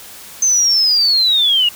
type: linear sweep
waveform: sine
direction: down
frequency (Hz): 6272 to 2816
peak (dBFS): -10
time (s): 0.42-1.69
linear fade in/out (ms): 5
effects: white hiss -36 dBFS RMS until 1.75 s